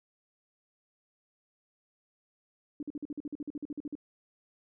sine tone bursts, 293.7 Hz, D4, in tune, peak -34 dBFS, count 16, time 2.8-3.953 s, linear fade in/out 2 ms, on 28 ms, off 47 ms, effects none

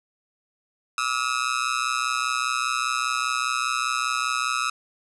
sawtooth tone with amplitude modulation, 1288 Hz, E6, 41 cents flat, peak -15 dBFS, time 0.98-4.7 s, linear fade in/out 2 ms, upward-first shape sine, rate 125 Hz, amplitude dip 100%, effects resampled to 24000 Hz + 8-bit

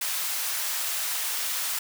white high-pass noise, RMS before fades -29 dBFS, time 0.01-1.79 s, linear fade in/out 5 ms, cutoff 840 Hz, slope 12 dB/octave, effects none

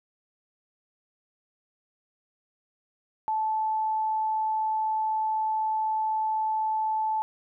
sine tone, 872 Hz, A5, 16 cents flat, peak -24 dBFS, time 3.28-7.22 s, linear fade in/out 0 ms, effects none

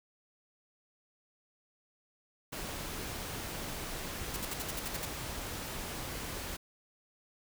pink noise, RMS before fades -40 dBFS, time 2.52-6.57 s, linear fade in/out 10 ms
white noise bursts, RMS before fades -38 dBFS, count 9, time 4.34-5.052 s, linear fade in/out 2 ms, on 24 ms, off 62 ms
effects none

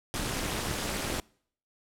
pink noise with amplitude modulation, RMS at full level -28 dBFS, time 0.14-1.2 s, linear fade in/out 0 ms, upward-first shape sine, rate 253 Hz, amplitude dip 100%, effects noise-tail reverb RT60 0.6 s tail -26 dB re dry + low-pass 12000 Hz 12 dB/octave

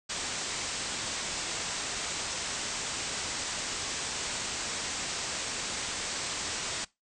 white low-pass noise, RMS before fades -35 dBFS, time 0.09-6.85 s, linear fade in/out 10 ms, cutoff 8400 Hz, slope 96 dB/octave, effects noise-tail reverb RT60 0.2 s tail -21 dB re dry

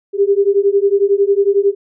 sine beating tone pair, 394.1 / 405.1 Hz, G4 / G#4, +9 / -43 cents, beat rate 11 Hz, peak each -13 dBFS, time 0.13-1.75 s, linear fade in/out 50 ms, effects none

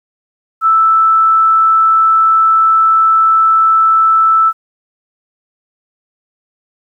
sine tone, 1318.5 Hz, E6, in tune, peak -6 dBFS, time 0.61-4.53 s, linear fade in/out 50 ms, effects 8-bit

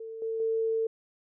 sine tone with level steps, 448.4 Hz, A4, 33 cents sharp, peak -37 / -29 / -25 dBFS, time 0-0.87 s, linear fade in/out 5 ms, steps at 0.22 / 0.4 s, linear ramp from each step 2 ms, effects none

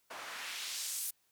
white noise with band-pass filter sweep, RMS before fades -41 dBFS, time 0.1-1.11 s, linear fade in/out 10 ms, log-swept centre 780 to 12000 Hz, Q 1, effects white hiss -74 dBFS RMS until 1.31 s

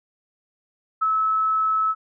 sine tone with ADSR envelope, 1299 Hz, E6, 26 cents flat, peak -16 dBFS, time 1.01-1.95 s, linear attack 17 ms, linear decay 12 ms, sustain -2 dB, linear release 47 ms, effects none

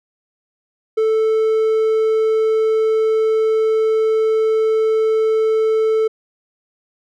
triangle tone, 440 Hz, A4, in tune, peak -11 dBFS, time 0.97-6.08 s, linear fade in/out 10 ms, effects none

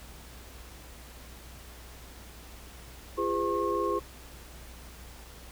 sine tone cluster, 342.8 / 407.8 / 508 / 1081 Hz, F4 / G#4 / B4 / C#6, -32 / -32 / +49 / -44 cents, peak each -32 / -31 / -33 / -31 dBFS, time 3.17-4 s, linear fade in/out 20 ms, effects added 60 Hz sine -48 dBFS peak until 5.51 s + pink hiss -50 dBFS RMS until 5.51 s

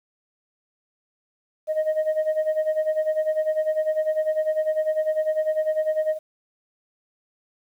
sine tone with tremolo, 622.3 Hz, D#5, in tune, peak -15 dBFS, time 1.67-6.19 s, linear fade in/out 50 ms, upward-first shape sine, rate 10 Hz, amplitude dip 80%, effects tanh soft clip ceiling -17 dBFS + 9-bit

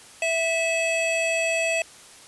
square tone pair together, 657.8 / 2586 Hz, E5 / E7, -4 / -34 cents, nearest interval 2 octaves, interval 2370 cents, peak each -25 dBFS, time 0.22-1.82 s, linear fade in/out 2 ms, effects white hiss -47 dBFS RMS until 2.27 s + resampled to 24000 Hz

